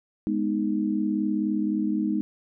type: chord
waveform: sine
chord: G# minor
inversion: none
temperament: equal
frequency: 207.7 / 246.9 / 311.1 Hz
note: G#3 / B3 / D#4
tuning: 0 / 0 / 0 cents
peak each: -26 / -30 / -26 dBFS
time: 0.27-2.21 s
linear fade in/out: 0 ms
effects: none